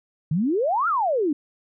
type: exponential two-way sweep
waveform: sine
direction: up then down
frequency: 143.4 to 1422 to 275.6 Hz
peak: -19 dBFS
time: 0.31-1.33 s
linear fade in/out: 5 ms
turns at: 0.88 s
effects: none

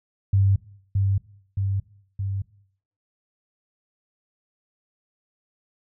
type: tone with echo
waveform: sine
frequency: 98 Hz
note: G2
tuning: in tune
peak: -15 dBFS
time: 0.33-0.56 s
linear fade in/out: 5 ms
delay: 620 ms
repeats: 3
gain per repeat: -3 dB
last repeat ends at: 2.42 s
effects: noise-tail reverb RT60 0.6 s tail -19 dB re dry

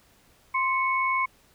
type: tone pair together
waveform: sine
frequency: 1046.5 / 2210 Hz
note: C6 / C#7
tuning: 0 / -6 cents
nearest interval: octave + minor second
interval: 1294 cents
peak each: -24 / -26 dBFS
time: 0.54-1.26 s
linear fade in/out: 10 ms
effects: pink hiss -60 dBFS RMS until 1.54 s

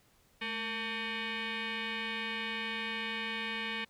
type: tone with frequency modulation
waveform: sine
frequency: 216.6 Hz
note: A3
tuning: 27 cents flat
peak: -33 dBFS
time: 0.41-3.85 s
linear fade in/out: 10 ms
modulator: 677 Hz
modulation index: 4.5
effects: tanh soft clip ceiling -29 dBFS + pink hiss -67 dBFS RMS until 3.89 s

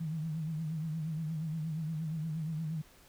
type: tone with vibrato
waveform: sine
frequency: 158.2 Hz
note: D#3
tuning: 29 cents sharp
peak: -33 dBFS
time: 0-2.82 s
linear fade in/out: 10 ms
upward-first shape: triangle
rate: 8.5 Hz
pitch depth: 92 cents each way
effects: pink hiss -60 dBFS RMS until 3.08 s

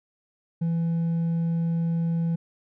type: tone with hard clipping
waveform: sine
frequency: 166.8 Hz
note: E3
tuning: 21 cents sharp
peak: -23 dBFS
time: 0.61-2.36 s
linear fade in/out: 10 ms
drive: 2 dB
effects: none

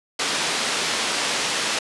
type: band-pass noise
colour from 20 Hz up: white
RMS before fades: -24 dBFS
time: 0.19-1.79 s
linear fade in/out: 5 ms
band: 210 to 5100 Hz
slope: 12 dB/octave
effects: resampled to 24000 Hz

